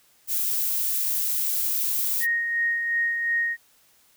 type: noise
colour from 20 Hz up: violet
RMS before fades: -25 dBFS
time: 0.27-2.27 s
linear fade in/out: 50 ms
type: tone with tremolo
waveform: sine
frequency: 1864.7 Hz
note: A#6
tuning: in tune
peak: -20 dBFS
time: 2.2-3.57 s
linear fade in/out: 50 ms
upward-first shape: sine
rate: 2.8 Hz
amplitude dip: 40%
effects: white hiss -60 dBFS RMS until 4.16 s